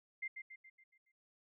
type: tone with echo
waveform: sine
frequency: 2093 Hz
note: C7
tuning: in tune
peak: -38 dBFS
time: 0.22-0.28 s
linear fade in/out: 10 ms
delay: 140 ms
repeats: 6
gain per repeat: -6 dB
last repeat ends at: 1.12 s
effects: none